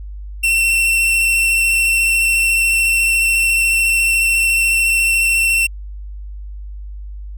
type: tone with vibrato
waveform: 45% pulse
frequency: 2703 Hz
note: E7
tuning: 43 cents sharp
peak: -12 dBFS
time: 0.43-5.67 s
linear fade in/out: 10 ms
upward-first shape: square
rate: 14 Hz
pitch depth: 10 cents each way
effects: added 50 Hz sine -27 dBFS peak until 7.37 s